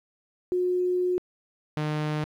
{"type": "tone pair in turn", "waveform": ["sine", "sawtooth"], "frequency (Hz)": [361.5, 151.99], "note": ["F#4", "D#3"], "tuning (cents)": [-40, -40], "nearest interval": "octave + minor third", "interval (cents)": 1500, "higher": "first", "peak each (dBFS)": -22, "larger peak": "neither", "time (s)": [[0.52, 1.18], [1.77, 2.24]], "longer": "first", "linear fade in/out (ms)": 0, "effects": ["low-pass 4000 Hz 12 dB/octave", "10-bit"]}